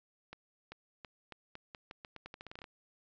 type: accelerating click train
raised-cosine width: 0.3 ms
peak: -30 dBFS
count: 18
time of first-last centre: 0.33-2.642 s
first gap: 390 ms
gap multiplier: 0.84
effects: resampled to 16000 Hz